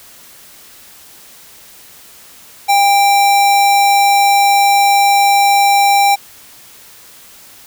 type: tone with sample-and-hold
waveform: sine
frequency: 803 Hz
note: G5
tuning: 41 cents sharp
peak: -7 dBFS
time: 2.68-6.16 s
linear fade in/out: 20 ms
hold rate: 3150 Hz
effects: white hiss -40 dBFS RMS until 7.66 s